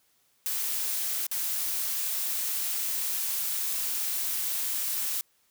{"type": "noise with dropouts", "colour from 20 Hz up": "blue", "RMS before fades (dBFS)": -30, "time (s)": [0.46, 5.21], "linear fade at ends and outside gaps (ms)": 0, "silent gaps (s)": [1.267, 1.314], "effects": ["white hiss -68 dBFS RMS until 5.5 s"]}